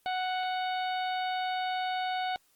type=harmonic tone; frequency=740 Hz; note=F#5; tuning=in tune; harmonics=1 / 2 / 3 / 4 / 5 / 6; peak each=-30 / -39 / -42 / -43 / -42 / -49 dBFS; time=0.06-2.36 s; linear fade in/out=0 ms; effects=white hiss -68 dBFS RMS until 2.55 s + Opus 24 kbps